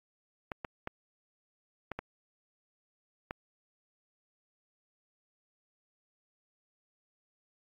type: clicks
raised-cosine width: 0.5 ms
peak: -21 dBFS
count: 6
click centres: 0.518 / 0.648 / 0.874 / 1.917 / 1.99 / 3.309 s
effects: AAC 32 kbps